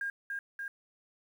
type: tone with echo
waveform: sine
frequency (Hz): 1615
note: G#6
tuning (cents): -49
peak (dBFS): -32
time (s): 0.01-0.1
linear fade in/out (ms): 2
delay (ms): 290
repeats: 2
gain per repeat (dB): -2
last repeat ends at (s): 0.68
effects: 10-bit